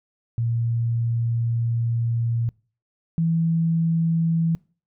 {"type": "tone pair in turn", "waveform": "sine", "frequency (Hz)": [116.6, 164.9], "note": ["A#2", "E3"], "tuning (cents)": [1, 1], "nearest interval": "tritone", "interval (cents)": 600, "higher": "second", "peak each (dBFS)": [-20, -18], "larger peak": "second", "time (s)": [[0.38, 2.49], [3.18, 4.55]], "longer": "first", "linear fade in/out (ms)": 0, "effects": ["noise-tail reverb RT60 0.4 s tail -25 dB re dry"]}